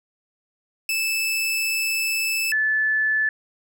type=tone pair in turn; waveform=sawtooth / sine; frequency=2627 / 1739.7 Hz; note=E7 / A6; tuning=-7 / -20 cents; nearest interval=perfect fifth; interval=713 cents; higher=first; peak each=-18 dBFS; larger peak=neither; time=0.89-2.52 / 2.52-3.29 s; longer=first; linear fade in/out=2 ms; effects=none